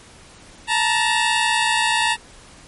15% pulse tone pair together, 880 / 940.6 Hz, A5 / A#5, 0 / +15 cents, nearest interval minor second, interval 115 cents, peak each -13 dBFS, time 0.67-2.17 s, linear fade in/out 50 ms, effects pink hiss -45 dBFS RMS until 2.67 s + MP3 48 kbps

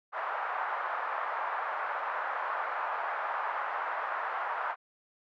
white band-pass noise, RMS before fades -34 dBFS, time 0.12-4.76 s, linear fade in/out 50 ms, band 700 to 1400 Hz, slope 24 dB/octave, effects none

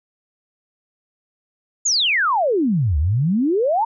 sine exponential two-way sweep, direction down then up, 7180 to 69.3 to 948 Hz, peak -15 dBFS, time 1.85-3.85 s, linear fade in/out 10 ms, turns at 2.98 s, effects none

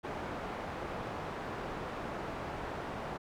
white low-pass noise, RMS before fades -40 dBFS, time 0.03-3.18 s, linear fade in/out 20 ms, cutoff 1000 Hz, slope 12 dB/octave, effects none

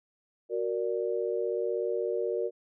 sine chord, Gb augmented, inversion none, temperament equal, 370 / 466.2 / 587.3 Hz, Gb4 / Bb4 / D5, 0 / 0 / 0 cents, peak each -32 / -30 / -35 dBFS, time 0.49-2.51 s, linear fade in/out 50 ms, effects none

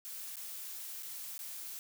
blue noise with dropouts, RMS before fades -44 dBFS, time 0.05-1.79 s, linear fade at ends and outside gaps 0 ms, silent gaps 0.357-0.368 / 1.025-1.031 / 1.38-1.391 s, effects none

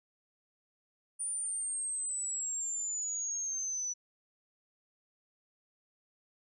sine exponential sweep, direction down, 9397 to 5920 Hz, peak -33 dBFS, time 1.19-3.94 s, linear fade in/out 20 ms, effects none

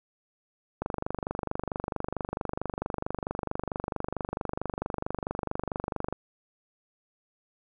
click train, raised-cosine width 1 ms, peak -16 dBFS, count 131, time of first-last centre 0.82-6.126 s, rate 24.5 Hz, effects none

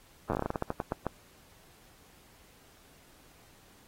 slowing click train, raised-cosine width 1 ms, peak -16 dBFS, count 16, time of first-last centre 0.3-1.067 s, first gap 9 ms, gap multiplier 1.22, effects pink hiss -60 dBFS RMS until 3.87 s + AAC 48 kbps

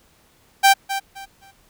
sawtooth tone with echo, 784 Hz, G5, in tune, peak -6 dBFS, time 0.63-0.74 s, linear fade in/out 20 ms, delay 260 ms, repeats 3, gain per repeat -12 dB, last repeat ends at 1.52 s, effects pink hiss -57 dBFS RMS until 1.69 s

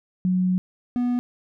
sine / triangle tone pair in turn, 183.5 / 244.9 Hz, F#3 / B3, -14 / -14 cents, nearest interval perfect fourth, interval 500 cents, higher second, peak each -18 / -18 dBFS, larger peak neither, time 0.25-0.58 / 0.96-1.19 s, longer first, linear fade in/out 0 ms, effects none

